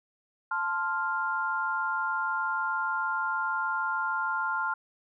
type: chord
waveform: sine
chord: F major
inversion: first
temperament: equal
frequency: 880 / 1046.5 / 1396.9 Hz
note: A5 / C6 / F6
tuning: 0 / 0 / 0 cents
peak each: -33 / -33 / -29 dBFS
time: 0.51-4.74 s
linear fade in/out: 5 ms
effects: none